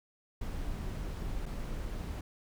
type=noise with dropouts; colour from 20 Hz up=brown; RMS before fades=-37 dBFS; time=0.41-2.21 s; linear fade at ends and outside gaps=5 ms; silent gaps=1.457-1.461 s; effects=none